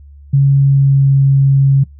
sine tone with pitch glide, 138.59 to 137.08 Hz, C#3 to C#3, 0 to -19 cents, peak -6 dBFS, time 0.33-1.84 s, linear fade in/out 10 ms, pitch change -19 cents, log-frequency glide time 0.48-1.15 s, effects noise-tail reverb RT60 0.2 s tail -25 dB re dry + added 71 Hz sine -35 dBFS peak until 1.99 s

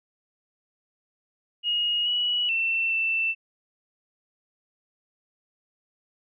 sine tone with pitch steps, 2875 / 2931 / 2687 / 2669 Hz, F7 / F#7 / E7 / E7, +50 / -17 / +33 / +21 cents, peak -22 dBFS, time 1.63-3.35 s, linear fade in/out 50 ms, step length 430 ms, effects none

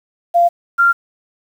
sine tone pair in turn, 691 / 1386.8 Hz, F5 / F6, -19 / -13 cents, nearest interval octave, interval 1206 cents, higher second, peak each -8 dBFS, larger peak neither, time 0.34-0.49 / 0.78-0.93 s, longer neither, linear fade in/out 20 ms, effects 7-bit

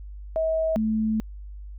sine tone pair in turn, 642 / 218.6 Hz, E5 / A3, -46 / -11 cents, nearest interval octave + perfect fifth, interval 1865 cents, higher first, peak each -21 dBFS, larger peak neither, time 0.36-0.76 / 0.76-1.2 s, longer second, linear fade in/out 0 ms, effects added 50 Hz sine -36 dBFS peak until 1.78 s

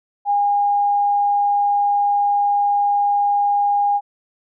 sine tone, 814 Hz, G#5, 35 cents flat, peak -14 dBFS, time 0.25-4.01 s, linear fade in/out 50 ms, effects none

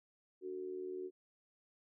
sine tone with amplitude modulation, 370 Hz, F#4, in tune, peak -37 dBFS, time 0.41-1.11 s, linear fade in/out 50 ms, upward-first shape sine, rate 80.3 Hz, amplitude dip 70%, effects none

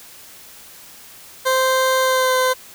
20% pulse tone with pitch glide, 521 to 513.2 Hz, C5 to C5, -7 to -34 cents, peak -10 dBFS, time 1.45-2.54 s, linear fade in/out 20 ms, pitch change -27 cents, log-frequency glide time 2.01-2.35 s, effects white hiss -42 dBFS RMS until 2.74 s

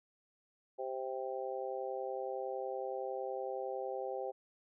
harmonic tone, 130.81 Hz, C3, in tune, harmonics 3 / 4 / 5 / 6, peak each -42 / -40 / -46 / -43 dBFS, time 0.78-4.32 s, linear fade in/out 20 ms, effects none

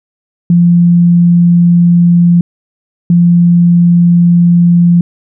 sine tone pair in turn, 173 / 173 Hz, F3 / F3, -16 / -16 cents, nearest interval unison, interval 0 cents, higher neither, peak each -3 dBFS, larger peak neither, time 0.5-2.41 / 3.1-5.01 s, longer neither, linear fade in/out 2 ms, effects none

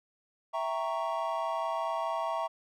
triangle chord, E diminished seventh, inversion none, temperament equal, 659.3 / 784 / 932.3 / 1108.7 Hz, E5 / G5 / Bb5 / Db6, 0 / 0 / 0 / 0 cents, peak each -32 / -37 / -33 / -34 dBFS, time 0.53-2.48 s, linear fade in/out 20 ms, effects none

